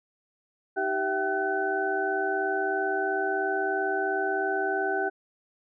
sine tone cluster, 312.2 / 388.1 / 666 / 769 / 1507 Hz, D#4 / G4 / E5 / G5 / F#6, +6 / -17 / +18 / -33 / +31 cents, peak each -38 / -29 / -34 / -30 / -30 dBFS, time 0.76-5.1 s, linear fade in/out 20 ms, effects none

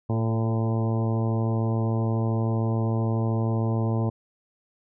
harmonic tone with a mistuned harmonic, 113 Hz, A2, 47 cents sharp, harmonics 1 / 2 / 3 / 4 / 5 / 6 / 7 / 8 / 9, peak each -23 / -29 / -33 / -35 / -37 / -39 / -40 / -41 / -42 dBFS, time 0.09-4.1 s, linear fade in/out 10 ms, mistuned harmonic 4, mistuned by -23 cents, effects none

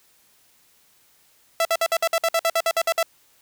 sawtooth tone bursts, 664 Hz, E5, 12 cents sharp, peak -14 dBFS, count 14, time 1.6-3.029 s, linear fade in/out 2 ms, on 51 ms, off 55 ms, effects white hiss -59 dBFS RMS until 3.41 s

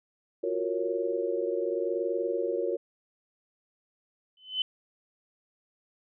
sine chord, Gb major seventh, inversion third, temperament equal, 349.2 / 370 / 466.2 / 554.4 Hz, F4 / Gb4 / Bb4 / Db5, 0 / 0 / 0 / 0 cents, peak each -33 / -33 / -31 / -33 dBFS, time 0.43-2.77 s, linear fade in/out 10 ms
sine tone with exponential growth, 3035 Hz, F#7, 43 cents sharp, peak -22 dBFS, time 4.37-4.62 s, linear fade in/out 2 ms, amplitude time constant 54 ms
effects none

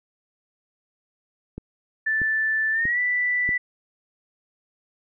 click train, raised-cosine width 3 ms, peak -20 dBFS, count 4, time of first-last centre 1.58-3.491 s, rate 1.57 Hz
sine tone with pitch glide, 1760 to 1975.5 Hz, A6 to B6, 0 to 0 cents, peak -20 dBFS, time 2.06-3.58 s, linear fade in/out 10 ms, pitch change +200 cents, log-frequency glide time 2.72-2.99 s
effects none

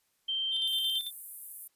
sine tone, 3136 Hz, G7, in tune, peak -29 dBFS, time 0.28-0.99 s, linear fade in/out 10 ms
triangle tone with tremolo, 3557 Hz, A7, 18 cents sharp, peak -29 dBFS, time 0.51-1.11 s, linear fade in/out 50 ms, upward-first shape square, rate 9 Hz, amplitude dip 65%
white high-pass noise, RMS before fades -42 dBFS, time 0.67-1.68 s, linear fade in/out 10 ms, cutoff 9300 Hz, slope 48 dB/octave
effects white hiss -74 dBFS RMS until 1.75 s + resampled to 32000 Hz

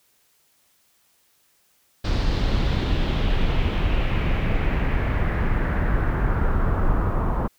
brown noise with low-pass filter sweep, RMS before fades -21 dBFS, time 2.04-7.48 s, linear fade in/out 10 ms, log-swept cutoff 4600 to 1100 Hz, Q 2.4, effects white hiss -63 dBFS RMS until 7.58 s

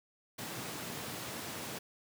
pink high-pass noise, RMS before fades -42 dBFS, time 0.38-1.79 s, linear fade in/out 10 ms, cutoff 110 Hz, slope 24 dB/octave, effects none

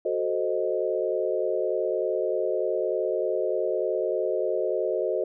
sine chord, F# diminished seventh, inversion none, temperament equal, 370 / 440 / 523.3 / 622.3 Hz, F#4 / A4 / C5 / Eb5, 0 / 0 / 0 / 0 cents, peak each -29 dBFS, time 0.05-5.24 s, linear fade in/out 5 ms, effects none

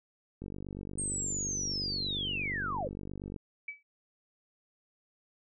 click train, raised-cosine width 3 ms, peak -28 dBFS, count 144, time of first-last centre 0.42-3.362 s, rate 48.6 Hz
sine linear sweep, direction down, 8610 to 457.9 Hz, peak -32 dBFS, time 0.98-2.88 s, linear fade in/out 5 ms
sine tone with exponential decay, 2293 Hz, D7, 42 cents flat, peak -33 dBFS, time 3.68-3.83 s, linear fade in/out 5 ms, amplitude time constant 31 ms
effects none

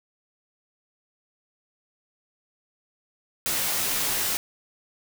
white noise with comb filter, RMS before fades -26 dBFS, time 3.46-4.37 s, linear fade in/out 0 ms, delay 16 ms, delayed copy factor -0.5, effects none

